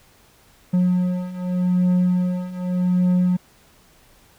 triangle beating tone pair, 180 / 180.84 Hz, F#3 / F#3, -47 / -39 cents, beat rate 0.84 Hz, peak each -20 / -17 dBFS, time 0.73-3.37 s, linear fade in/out 10 ms, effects pink hiss -54 dBFS RMS until 4.38 s

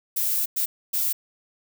violet noise bursts at uneven times, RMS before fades -24 dBFS, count 3, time 0.16-0.46 / 0.56-0.66 / 0.93-1.13 s, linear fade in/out 10 ms, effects none

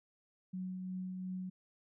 sine tone with tremolo, 185 Hz, F#3, in tune, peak -37 dBFS, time 0.53-1.5 s, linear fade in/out 10 ms, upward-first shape triangle, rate 2.8 Hz, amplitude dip 30%, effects none

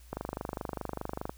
click train, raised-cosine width 1 ms, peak -20 dBFS, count 30, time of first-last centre 0.13-1.295 s, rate 24.9 Hz, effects added 60 Hz sine -51 dBFS peak until 1.37 s + white hiss -61 dBFS RMS until 1.37 s

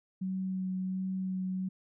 sine tone with vibrato, 187.4 Hz, F#3, 22 cents sharp, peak -31 dBFS, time 0.21-1.69 s, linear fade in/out 10 ms, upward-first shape sine, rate 1.4 Hz, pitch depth 11 cents each way, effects none

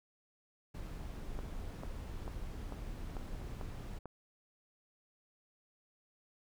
brown noise, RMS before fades -43 dBFS, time 0.74-3.99 s, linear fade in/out 10 ms
click train, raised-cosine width 1 ms, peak -30 dBFS, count 7, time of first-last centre 1.39-4.057 s, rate 2.25 Hz
effects none

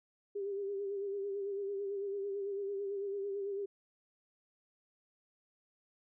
sine tone with vibrato, 398.6 Hz, G4, 29 cents sharp, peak -35 dBFS, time 0.35-3.66 s, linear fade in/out 10 ms, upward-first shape sine, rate 9 Hz, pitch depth 43 cents each way, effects none

